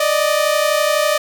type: tone pair together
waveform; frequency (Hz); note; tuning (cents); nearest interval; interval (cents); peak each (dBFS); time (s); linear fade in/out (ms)
sawtooth; 587.3 / 619.3; D5 / D#5; 0 / -8; minor second; 92; -13; 0-1.18; 5
effects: none